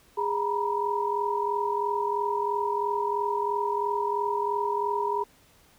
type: tone cluster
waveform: sine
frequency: 411.3 / 934 / 977 Hz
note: G#4 / A#5 / B5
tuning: -17 / +3 / -19 cents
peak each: -29 dBFS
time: 0.17-5.24 s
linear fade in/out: 10 ms
effects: pink hiss -59 dBFS RMS until 5.78 s